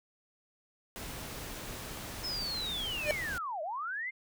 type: noise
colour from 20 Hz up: pink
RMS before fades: -42 dBFS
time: 0.96-3.38 s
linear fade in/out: 0 ms
type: linear two-way sweep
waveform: sine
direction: down then up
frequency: 5274 to 587.3 to 2142 Hz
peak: -34 dBFS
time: 2.23-4.11 s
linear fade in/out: 20 ms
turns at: 3.62 s
type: tone with exponential growth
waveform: square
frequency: 600 Hz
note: D5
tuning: 37 cents sharp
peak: -24 dBFS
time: 2.99-3.11 s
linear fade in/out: 1 ms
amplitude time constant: 25 ms
effects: none